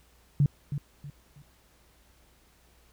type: tone with echo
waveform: sine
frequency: 143.3 Hz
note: D3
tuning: 42 cents flat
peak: -18 dBFS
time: 0.4-0.46 s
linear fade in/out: 2 ms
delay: 320 ms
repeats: 3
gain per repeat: -10 dB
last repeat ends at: 1.42 s
effects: added 60 Hz sine -63 dBFS peak until 2.92 s + pink hiss -63 dBFS RMS until 2.92 s